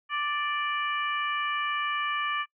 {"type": "harmonic tone", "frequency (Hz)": 587.3, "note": "D5", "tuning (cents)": 0, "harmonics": [2, 3, 4, 5], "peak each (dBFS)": [-29, -33, -35, -37], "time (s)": [0.09, 2.46], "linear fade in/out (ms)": 50, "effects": ["noise-tail reverb RT60 0.1 s tail -23 dB re dry"]}